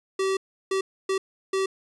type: tone bursts at uneven times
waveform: square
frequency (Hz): 384.5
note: G4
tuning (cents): -33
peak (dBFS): -23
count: 4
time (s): 0.19-0.37 / 0.71-0.81 / 1.09-1.18 / 1.53-1.66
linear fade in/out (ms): 5
effects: resampled to 22050 Hz